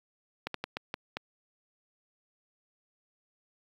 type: slowing click train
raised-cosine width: 0.3 ms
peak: -17 dBFS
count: 6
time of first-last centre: 0.47-1.169 s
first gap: 73 ms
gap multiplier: 1.33
effects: high-pass 100 Hz 12 dB/octave + 9-bit